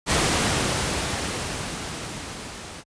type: noise with level ramp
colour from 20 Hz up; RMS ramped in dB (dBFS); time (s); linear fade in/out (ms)
pink; -19 to -38; 0.06-2.84; 50
effects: high-pass 60 Hz 12 dB/octave + resampled to 22050 Hz